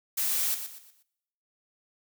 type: noise with echo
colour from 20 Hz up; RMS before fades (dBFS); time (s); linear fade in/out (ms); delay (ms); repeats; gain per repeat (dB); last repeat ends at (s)
blue; -28; 0.17-0.55; 10; 120; 4; -9; 1.03
effects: noise-tail reverb RT60 0.9 s tail -24 dB re dry